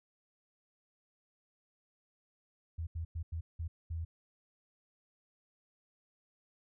sine tone bursts at uneven times, 82.3 Hz, E2, 2 cents flat, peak -35 dBFS, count 6, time 2.78-2.87 / 2.95-3.05 / 3.15-3.23 / 3.32-3.41 / 3.59-3.68 / 3.9-4.05 s, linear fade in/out 10 ms, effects none

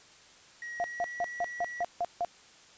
triangle tone with pitch glide, 1902 to 1934.1 Hz, A#6 to B6, +34 to -37 cents, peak -36 dBFS, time 0.62-1.83 s, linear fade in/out 2 ms, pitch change +29 cents, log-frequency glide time 0.83-1.08 s
sine tone bursts, 699 Hz, F5, 1 cent sharp, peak -27 dBFS, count 8, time 0.8-2.248 s, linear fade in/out 0 ms, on 41 ms, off 160 ms
effects white hiss -56 dBFS RMS until 2.77 s + resampled to 16000 Hz

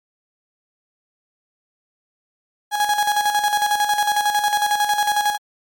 35% pulse tone with tremolo, 830.6 Hz, G#5, in tune, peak -13 dBFS, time 2.71-5.38 s, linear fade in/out 50 ms, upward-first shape square, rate 11 Hz, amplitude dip 55%, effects MP3 96 kbps

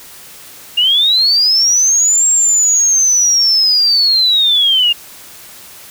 sine linear two-way sweep, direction up then down, 2794 to 7550 to 2794 Hz, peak -8 dBFS, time 0.77-4.93 s, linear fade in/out 10 ms, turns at 2.28 s, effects white hiss -36 dBFS RMS until 5.9 s

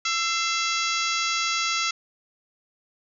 harmonic tone with a mistuned harmonic, 668 Hz, E5, 23 cents sharp, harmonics 2 / 3 / 4 / 5 / 6 / 7 / 8 / 9 / 10, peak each -28 / -30 / -31 / -32 / -33 / -33 / -34 / -35 / -35 dBFS, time 0.05-1.91 s, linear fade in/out 5 ms, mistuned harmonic 3, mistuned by +62 cents, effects none

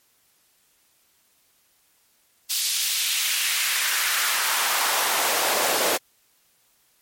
pink noise with high-pass filter sweep, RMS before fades -23 dBFS, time 2.49-5.98 s, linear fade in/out 20 ms, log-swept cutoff 4300 to 450 Hz, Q 1.3, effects white hiss -63 dBFS RMS until 7.01 s + MP3 64 kbps

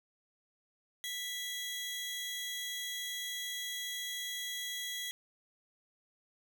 sawtooth tone pair together, 1975.5 / 3309 Hz, B6 / G#7, 0 / -7 cents, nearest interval major sixth, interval 893 cents, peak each -38 / -36 dBFS, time 1.04-5.11 s, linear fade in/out 0 ms, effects none

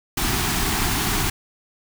pink band-stop noise, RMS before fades -22 dBFS, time 0.17-1.3 s, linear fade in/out 5 ms, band 420 to 680 Hz, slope 96 dB/octave, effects none

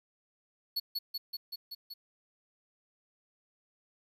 square tone with echo, 4400 Hz, C#8, 14 cents flat, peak -30 dBFS, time 0.76-0.8 s, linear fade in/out 10 ms, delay 190 ms, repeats 6, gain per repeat -2 dB, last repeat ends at 1.94 s, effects 11-bit

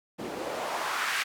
white noise with band-pass filter sweep, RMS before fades -32 dBFS, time 0.18-1.24 s, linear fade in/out 20 ms, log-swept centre 280 to 2000 Hz, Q 1.7, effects none

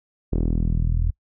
sawtooth tone with low-pass filter sweep, 40.8 Hz, E1, 17 cents flat, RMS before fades -21 dBFS, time 0.32-1.11 s, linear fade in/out 10 ms, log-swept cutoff 390 to 83 Hz, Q 1.6, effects noise-tail reverb RT60 0.1 s tail -25 dB re dry

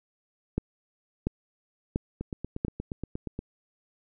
two click trains, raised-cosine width 3 ms, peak -20 / -13 dBFS, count 11 / 4, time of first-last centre 2.21-3.391 / 0.58-2.649 s, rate 8.47 / 1.45 Hz, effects none

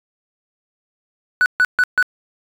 triangle tone bursts, 1484 Hz, F#6, 5 cents sharp, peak -8 dBFS, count 4, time 1.41-2.026 s, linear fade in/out 0 ms, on 49 ms, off 140 ms, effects tanh soft clip ceiling -5 dBFS

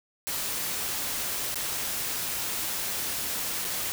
white noise with dropouts, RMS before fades -31 dBFS, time 0.27-3.92 s, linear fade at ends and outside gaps 0 ms, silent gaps 1.544-1.557 / 3.645-3.649 s, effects none

